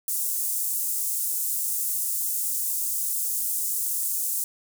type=high-pass noise; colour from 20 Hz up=pink; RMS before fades=-27 dBFS; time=0.08-4.44 s; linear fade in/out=2 ms; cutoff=8100 Hz; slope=24 dB/octave; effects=none